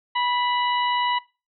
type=harmonic tone with a mistuned harmonic; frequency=978 Hz; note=B5; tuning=17 cents flat; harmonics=1 / 2 / 3 / 4; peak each=-22 / -28 / -29 / -35 dBFS; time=0.15-1.19 s; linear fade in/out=10 ms; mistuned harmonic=2; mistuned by=+26 cents; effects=noise-tail reverb RT60 0.3 s tail -21 dB re dry